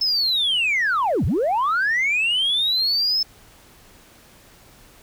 sine linear two-way sweep, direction down then up, 5280 to 61.74 to 5280 Hz, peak -16 dBFS, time 0.01-3.23 s, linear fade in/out 5 ms, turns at 1.25 s, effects tanh soft clip ceiling -15 dBFS + pink hiss -50 dBFS RMS until 5.02 s

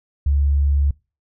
sine tone, 70.9 Hz, C#2, 40 cents sharp, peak -14 dBFS, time 0.26-0.91 s, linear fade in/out 5 ms, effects noise-tail reverb RT60 0.3 s tail -24 dB re dry

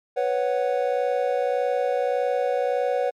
triangle chord, B suspended second, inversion none, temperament just, 493.9 / 555.6 / 740.8 Hz, B4 / C#5 / F#5, 0 / +4 / +2 cents, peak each -22 / -23 / -25 dBFS, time 0.16-3.11 s, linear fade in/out 20 ms, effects MP3 96 kbps

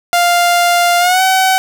sawtooth tone with pitch glide, 698.5 to 757.3 Hz, F5 to F#5, 0 to +40 cents, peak -5 dBFS, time 0.13-1.58 s, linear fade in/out 0 ms, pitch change +140 cents, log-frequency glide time 0.99-1.22 s, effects none

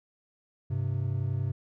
triangle tone pair together, 99.96 / 130.81 Hz, G2 / C3, +34 / 0 cents, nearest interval perfect fourth, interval 466 cents, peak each -28 / -28 dBFS, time 0.7-1.52 s, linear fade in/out 10 ms, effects none

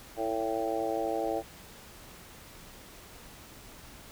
harmonic tone with a mistuned harmonic, 112.2 Hz, A2, 34 cents sharp, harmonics 3 / 4 / 5 / 6 / 7, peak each -35 / -35 / -35 / -35 / -35 dBFS, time 0.16-1.43 s, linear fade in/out 50 ms, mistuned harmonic 3, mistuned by -27 cents, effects pink hiss -50 dBFS RMS until 4.11 s

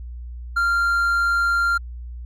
triangle tone, 1389 Hz, F6, 10 cents flat, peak -15 dBFS, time 0.56-1.78 s, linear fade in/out 10 ms, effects added 60 Hz sine -31 dBFS peak until 2.25 s

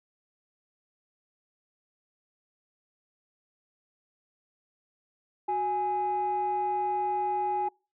sine tone pair together, 370 / 830.6 Hz, F#4 / G#5, 0 / 0 cents, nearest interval octave + major second, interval 1400 cents, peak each -32 / -25 dBFS, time 5.48-7.69 s, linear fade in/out 10 ms, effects noise-tail reverb RT60 0.3 s tail -26 dB re dry + tanh soft clip ceiling -22 dBFS

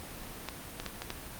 clicks, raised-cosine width 0.2 ms, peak -18 dBFS, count 5, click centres 0.487 / 0.8 / 0.863 / 1.02 / 1.104 s, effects pink hiss -44 dBFS RMS until 1.39 s + Opus 32 kbps

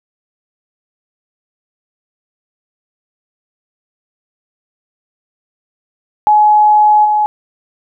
sine tone with level steps, 845 Hz, G#5, 30 cents sharp, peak -5 / -9 dBFS, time 6.27-7.26 s, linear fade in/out 0 ms, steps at 7.04 s, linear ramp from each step 20 ms, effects none

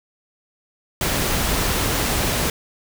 pink noise, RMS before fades -21 dBFS, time 1.01-2.5 s, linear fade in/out 2 ms, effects none

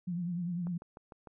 sine tone with vibrato, 174.61 Hz, F3, in tune, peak -32 dBFS, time 0.07-0.78 s, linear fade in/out 10 ms, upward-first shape triangle, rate 10 Hz, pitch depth 83 cents each way
click train, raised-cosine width 1 ms, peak -34 dBFS, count 5, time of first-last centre 0.67-1.272 s, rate 6.64 Hz
effects none

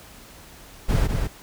brown noise with echo, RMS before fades -19 dBFS, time 0.88-1.08 s, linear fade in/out 20 ms, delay 200 ms, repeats 1, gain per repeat -4 dB, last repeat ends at 1.28 s, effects pink hiss -46 dBFS RMS until 1.42 s

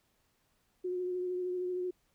sine tone with vibrato, 362.4 Hz, F#4, 36 cents flat, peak -32 dBFS, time 0.84-1.91 s, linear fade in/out 10 ms, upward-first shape triangle, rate 13 Hz, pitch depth 25 cents each way, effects pink hiss -74 dBFS RMS until 2.14 s

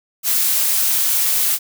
blue noise, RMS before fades -17 dBFS, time 0.23-1.59 s, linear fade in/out 50 ms, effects none

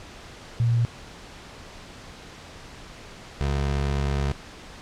sine / 25% pulse tone pair in turn, 117.5 / 69.87 Hz, A#2 / C#2, +14 / +14 cents, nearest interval major sixth, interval 900 cents, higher first, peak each -18 / -19 dBFS, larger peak first, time 0.6-0.85 / 3.41-4.32 s, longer second, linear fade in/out 0 ms, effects pink hiss -43 dBFS RMS until 4.81 s + low-pass 6000 Hz 12 dB/octave

